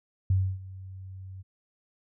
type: tone with ADSR envelope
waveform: sine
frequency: 94.6 Hz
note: F#2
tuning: 39 cents sharp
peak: -19 dBFS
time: 0.3-1.43 s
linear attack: 4 ms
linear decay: 280 ms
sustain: -20 dB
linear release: 24 ms
effects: none